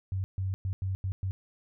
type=tone bursts at uneven times; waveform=sine; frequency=95.2 Hz; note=F#2; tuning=50 cents sharp; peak=-28 dBFS; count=6; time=0.12-0.24 / 0.38-0.54 / 0.65-0.73 / 0.82-0.95 / 1.04-1.12 / 1.23-1.31 s; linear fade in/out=0 ms; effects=none